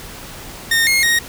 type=tone with pitch steps; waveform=sawtooth; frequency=1835 / 2148 / 1870 Hz; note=A#6 / C7 / A#6; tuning=-28 / +45 / +5 cents; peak=-9 dBFS; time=0.71-1.19 s; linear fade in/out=5 ms; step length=160 ms; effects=pink hiss -34 dBFS RMS until 1.28 s